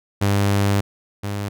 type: tone pair in turn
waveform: sawtooth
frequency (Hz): 100.3 / 101.35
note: G2 / G#2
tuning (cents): +40 / -42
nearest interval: unison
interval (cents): 18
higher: second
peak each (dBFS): -12 / -20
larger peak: first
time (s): 0.21-0.81 / 1.23-1.49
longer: first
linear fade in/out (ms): 10
effects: none